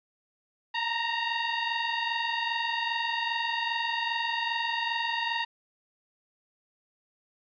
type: tone pair together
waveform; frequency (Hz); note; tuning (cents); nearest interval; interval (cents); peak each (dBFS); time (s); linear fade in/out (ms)
15% pulse; 917.5 / 940; A#5 / A#5; -28 / +14; unison; 42; -24; 0.74-5.45; 10
effects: resampled to 11025 Hz + 10-bit